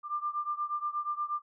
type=beating tone pair; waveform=sine; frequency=1189 / 1197.4 Hz; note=D6 / D6; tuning=+21 / +33 cents; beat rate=8.4 Hz; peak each=-33 / -35 dBFS; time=0.03-1.42 s; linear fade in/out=50 ms; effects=none